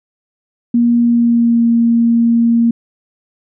sine tone with pitch glide, 237.1 to 232.8 Hz, A#3 to A#3, +30 to -2 cents, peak -8 dBFS, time 0.74-2.71 s, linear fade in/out 5 ms, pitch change -32 cents, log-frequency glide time 1-1.65 s, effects none

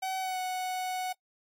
45% pulse tone with pitch glide, 757 to 739.7 Hz, F#5 to F#5, +39 to -1 cents, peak -31 dBFS, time 0.02-1.13 s, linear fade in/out 10 ms, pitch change -40 cents, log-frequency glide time 0.19-0.39 s, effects noise-tail reverb RT60 0.1 s tail -24 dB re dry + AAC 64 kbps

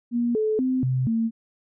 sine tone with pitch steps, 238.3 / 432.9 / 257.9 / 129 / 226.5 Hz, A#3 / A4 / C4 / C3 / A#3, +38 / -28 / -25 / -24 / -50 cents, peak -20 dBFS, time 0.11-1.31 s, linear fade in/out 50 ms, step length 240 ms, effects none

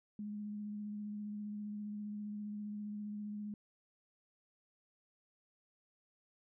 sine tone with vibrato, 208.4 Hz, G#3, 6 cents sharp, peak -40 dBFS, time 0.19-3.54 s, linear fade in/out 2 ms, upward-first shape triangle, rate 15 Hz, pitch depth 19 cents each way, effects none

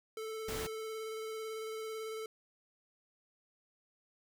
square tone with vibrato, 440 Hz, A4, in tune, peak -40 dBFS, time 0.17-2.26 s, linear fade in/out 2 ms, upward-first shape square, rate 18 Hz, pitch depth 12 cents each way
pink noise, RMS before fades -41 dBFS, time 0.48-0.67 s, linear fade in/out 5 ms
effects none

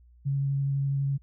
sine tone with vibrato, 138.59 Hz, C#3, in tune, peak -24 dBFS, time 0.25-1.18 s, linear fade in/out 20 ms, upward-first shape sine, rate 12 Hz, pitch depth 10 cents each way, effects added 60 Hz sine -53 dBFS peak until 1.22 s

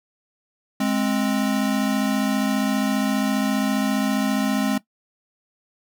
square tone pair together, 208.5 / 263.4 Hz, G#3 / C4, +7 / +12 cents, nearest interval major third, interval 405 cents, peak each -23 dBFS, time 0.8-4.78 s, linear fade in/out 5 ms, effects noise-tail reverb RT60 0.1 s tail -17 dB re dry

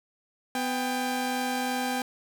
sawtooth tone pair together, 250.4 / 794 Hz, B3 / G5, +24 / +22 cents, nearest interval octave + minor sixth, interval 1998 cents, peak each -26 dBFS, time 0.55-2.02 s, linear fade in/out 2 ms, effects none

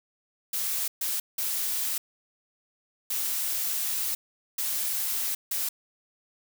blue noise bursts at uneven times, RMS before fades -29 dBFS, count 6, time 0.53-0.88 / 1.01-1.2 / 1.38-1.98 / 3.1-4.15 / 4.58-5.35 / 5.51-5.69 s, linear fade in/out 5 ms, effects none

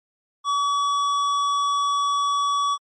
triangle tone with hard clipping, 1138 Hz, C#6, 45 cents sharp, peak -21 dBFS, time 0.44-2.78 s, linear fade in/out 50 ms, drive 14 dB, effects MP3 48 kbps

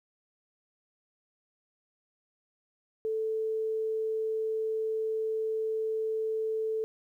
sine tone, 440 Hz, A4, in tune, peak -28 dBFS, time 3.05-6.84 s, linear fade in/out 0 ms, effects 11-bit

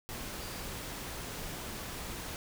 sine tone in noise, 4736 Hz, D8, 14 cents sharp, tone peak -52 dBFS, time 0.41-0.61 s, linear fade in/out 0 ms, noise pink, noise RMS -41 dBFS, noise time 0.09-2.36 s, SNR -14 dB, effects none

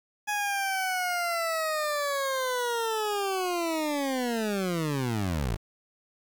20% pulse linear sweep, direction down, 839 to 48 Hz, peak -22 dBFS, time 0.27-5.57 s, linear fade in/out 20 ms, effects 9-bit

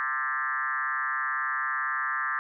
sine tone with frequency modulation, 1469 Hz, F#6, 13 cents flat, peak -26 dBFS, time 0-2.39 s, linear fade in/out 0 ms, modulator 138 Hz, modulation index 2.8, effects none

